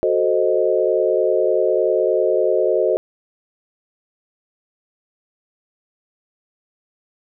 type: chord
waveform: sine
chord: F# diminished seventh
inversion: none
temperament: equal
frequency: 370 / 440 / 523.3 / 622.3 Hz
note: F#4 / A4 / C5 / Eb5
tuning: 0 / 0 / 0 / 0 cents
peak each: -20 dBFS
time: 0.03-2.97 s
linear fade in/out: 0 ms
effects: none